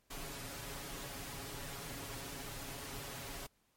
pink noise with comb filter, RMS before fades -45 dBFS, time 0.1-3.47 s, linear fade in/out 10 ms, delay 7.2 ms, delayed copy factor +0.65, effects pink hiss -75 dBFS RMS until 3.76 s + MP3 64 kbps

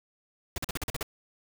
pink noise bursts, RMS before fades -32 dBFS, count 8, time 0.56-1.029 s, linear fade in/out 2 ms, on 21 ms, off 43 ms, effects none

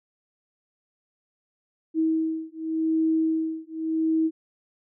sine beating tone pair, 320 / 320.87 Hz, D#4 / E4, +49 / -47 cents, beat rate 0.87 Hz, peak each -25 dBFS, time 1.94-4.31 s, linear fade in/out 50 ms, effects none

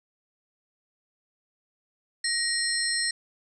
sine tone cluster, 1877 / 4197 / 5400 / 8270 Hz, A#6 / C8 / E8 / C9, +11 / +5 / +41 / -21 cents, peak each -30 dBFS, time 2.24-3.11 s, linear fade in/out 5 ms, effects none

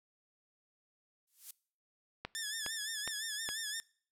violet noise with exponential growth, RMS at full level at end -38 dBFS, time 1.27-1.51 s, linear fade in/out 5 ms, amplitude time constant 52 ms
click train, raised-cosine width 0.3 ms, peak -22 dBFS, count 4, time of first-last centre 2.25-3.49 s, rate 2.42 Hz
10% pulse tone with vibrato, 1744 Hz, A6, 16 cents flat, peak -28 dBFS, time 2.35-3.8 s, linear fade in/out 0 ms, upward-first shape sine, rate 5.8 Hz, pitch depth 79 cents each way
effects noise-tail reverb RT60 0.5 s tail -23 dB re dry + low-pass 12000 Hz 12 dB/octave

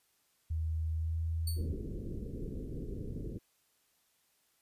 sine tone with pitch glide, 79.9 to 81.67 Hz, D#2 to E2, +47 to -16 cents, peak -31 dBFS, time 0.5-1.73 s, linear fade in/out 10 ms, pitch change +37 cents, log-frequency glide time 0.95-1.19 s
10% pulse tone with exponential decay, 4472 Hz, C#8, 14 cents sharp, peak -28 dBFS, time 1.47-1.69 s, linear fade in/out 5 ms, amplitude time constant 47 ms
pink low-pass noise, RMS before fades -40 dBFS, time 1.56-3.39 s, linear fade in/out 20 ms, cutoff 460 Hz, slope 48 dB/octave
effects white hiss -73 dBFS RMS until 4.61 s + resampled to 32000 Hz

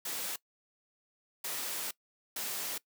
white noise bursts at uneven times, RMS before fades -37 dBFS, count 3, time 0.05-0.36 / 1.44-1.91 / 2.36-2.78 s, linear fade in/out 5 ms, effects noise-tail reverb RT60 0.1 s tail -21 dB re dry + high-pass 200 Hz 12 dB/octave

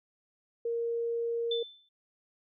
sine tone, 466.2 Hz, A#4, in tune, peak -29 dBFS, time 0.65-1.63 s, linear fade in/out 5 ms
sine tone with exponential decay, 3529 Hz, A7, 4 cents sharp, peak -29 dBFS, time 1.51-1.89 s, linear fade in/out 5 ms, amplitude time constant 81 ms
effects none

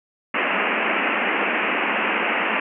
white band-pass noise, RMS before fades -22 dBFS, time 0.34-2.6 s, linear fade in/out 5 ms, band 190 to 2800 Hz, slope 96 dB/octave, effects none

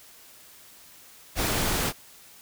pink noise, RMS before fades -26 dBFS, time 1.35-1.93 s, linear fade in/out 50 ms, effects white hiss -51 dBFS RMS until 2.41 s

